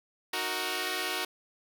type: chord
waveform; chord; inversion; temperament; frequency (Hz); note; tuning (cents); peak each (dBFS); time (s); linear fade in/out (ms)
5% pulse; D# minor; none; equal; 311.1 / 370 / 466.2; D#4 / F#4 / A#4; 0 / 0 / 0; -26 / -21 / -25; 0.33-1.25; 5
effects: none